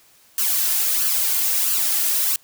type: noise with flanger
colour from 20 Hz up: blue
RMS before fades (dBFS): -20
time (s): 0.38-2.36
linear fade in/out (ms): 2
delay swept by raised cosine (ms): 0.66 to 2.86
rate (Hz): 1.5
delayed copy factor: +0.65
effects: white hiss -54 dBFS RMS until 2.43 s